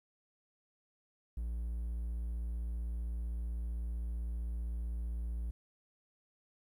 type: tone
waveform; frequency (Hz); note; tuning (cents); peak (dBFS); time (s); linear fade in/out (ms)
triangle; 57.8; A#1; -14; -33; 1.37-5.51; 5
effects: 12-bit